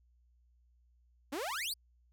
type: exponential sweep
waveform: sawtooth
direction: up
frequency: 254.2 to 4978 Hz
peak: -32 dBFS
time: 1.32-1.74 s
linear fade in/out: 10 ms
effects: added 60 Hz sine -65 dBFS peak until 2.12 s